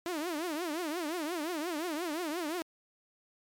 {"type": "tone with vibrato", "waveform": "sawtooth", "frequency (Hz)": 326.4, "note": "E4", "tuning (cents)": -17, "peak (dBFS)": -29, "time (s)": [0.06, 2.62], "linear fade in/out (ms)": 0, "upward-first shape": "triangle", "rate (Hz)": 5.7, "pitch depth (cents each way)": 230, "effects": ["MP3 96 kbps"]}